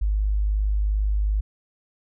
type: tone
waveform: sine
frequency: 51.3 Hz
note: G#1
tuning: 21 cents flat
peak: -19 dBFS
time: 0.01-1.41 s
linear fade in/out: 10 ms
effects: none